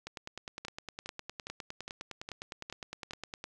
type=two click trains; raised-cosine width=0.2 ms; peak=-23 / -23 dBFS; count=7 / 34; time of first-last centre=0.65-3.109 / 0.07-3.441 s; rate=2.44 / 9.79 Hz; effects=none